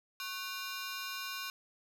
15% pulse ring-modulated tone, 1301 Hz, E6, 23 cents flat, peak -29 dBFS, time 0.2-1.5 s, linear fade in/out 0 ms, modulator 205 Hz, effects none

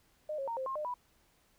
sine tone with pitch steps, 610 / 545 / 924 / 525 / 1066 / 605 / 985 Hz, D#5 / C#5 / A#5 / C5 / C6 / D#5 / B5, -34 / -29 / -16 / +6 / +32 / -49 / -5 cents, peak -34 dBFS, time 0.29-0.941 s, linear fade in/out 5 ms, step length 93 ms, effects pink hiss -69 dBFS RMS until 1.58 s

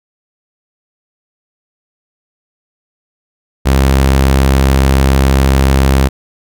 sawtooth tone, 67.1 Hz, C2, 44 cents sharp, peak -3 dBFS, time 3.65-6.09 s, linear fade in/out 20 ms, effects none

